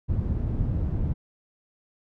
white low-pass noise, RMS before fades -26 dBFS, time 0.08-1.14 s, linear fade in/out 20 ms, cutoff 110 Hz, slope 12 dB/octave, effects none

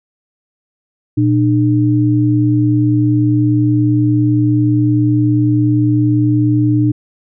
sine tone pair together, 118.97 / 301.7 Hz, A#2 / D4, +36 / +47 cents, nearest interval octave + major third, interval 1611 cents, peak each -12 dBFS, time 1.17-6.92 s, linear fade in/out 10 ms, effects none

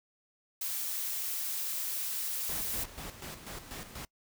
blue noise, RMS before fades -35 dBFS, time 0.61-2.84 s, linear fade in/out 5 ms
pink noise with tremolo, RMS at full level -42 dBFS, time 2.49-4.05 s, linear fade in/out 2 ms, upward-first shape square, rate 4.1 Hz, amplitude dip 60%
effects noise-tail reverb RT60 0.1 s tail -24 dB re dry

